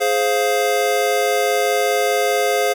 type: chord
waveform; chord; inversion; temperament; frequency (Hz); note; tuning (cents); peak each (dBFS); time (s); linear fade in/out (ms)
square; F minor; first; just; 419.1 / 523.8 / 698.5; Ab4 / C5 / F5; +16 / +2 / 0; -21; 0-2.74; 20
effects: none

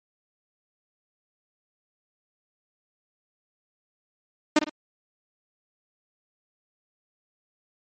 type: tone with echo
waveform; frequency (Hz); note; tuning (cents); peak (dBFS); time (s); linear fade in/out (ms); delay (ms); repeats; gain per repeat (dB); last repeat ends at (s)
sawtooth; 303.9; D#4; -41; -11; 4.56-4.59; 5; 53; 2; -9; 4.696
effects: MP3 32 kbps

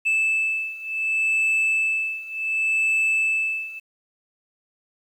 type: beating tone pair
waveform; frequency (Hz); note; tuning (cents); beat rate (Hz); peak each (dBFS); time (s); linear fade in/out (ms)
sine; 2628 / 2628.68; E7 / E7; -6 / -5; 0.68; -22 / -20; 0.05-3.8; 20
effects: tanh soft clip ceiling -17 dBFS + 9-bit

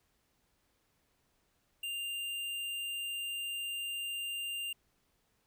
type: tone with tanh clipping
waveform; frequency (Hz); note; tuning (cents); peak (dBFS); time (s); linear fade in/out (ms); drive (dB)
sine; 2794; F7; 0; -37; 1.83-4.73; 5; 18
effects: pink hiss -75 dBFS RMS until 5.46 s

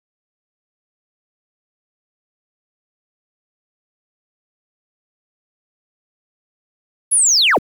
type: linear sweep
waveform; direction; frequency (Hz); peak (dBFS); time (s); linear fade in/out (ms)
sine; down; 10720 to 34.65; -9; 7.11-7.59; 20
effects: tanh soft clip ceiling -7 dBFS + 7-bit

